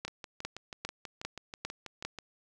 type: two click trains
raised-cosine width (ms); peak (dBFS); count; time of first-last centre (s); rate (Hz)
0.2; -24 / -18; 14 / 6; 0.08-2.187 / 0.05-2.05; 6.17 / 2.5
effects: none